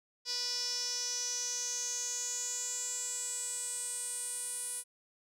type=tone with band-pass filter sweep; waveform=sawtooth; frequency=490 Hz; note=B4; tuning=14 cents flat; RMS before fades=-37 dBFS; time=0.25-4.84 s; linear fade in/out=50 ms; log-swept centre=5100 to 9600 Hz; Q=8.2; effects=none